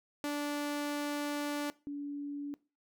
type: tone pair in turn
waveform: sawtooth / sine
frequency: 291.6 / 286.9 Hz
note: D4 / D4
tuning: -12 / -40 cents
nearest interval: unison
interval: 28 cents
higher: first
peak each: -29 / -36 dBFS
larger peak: first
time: 0.24-1.7 / 1.87-2.54 s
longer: first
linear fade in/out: 0 ms
effects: noise-tail reverb RT60 0.3 s tail -20 dB re dry